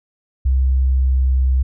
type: tone with pitch glide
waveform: sine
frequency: 65.41 to 64.92 Hz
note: C2 to C2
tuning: 0 to -13 cents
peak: -12 dBFS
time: 0.45-1.63 s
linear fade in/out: 10 ms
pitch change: -13 cents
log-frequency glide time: 0.66-1.51 s
effects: none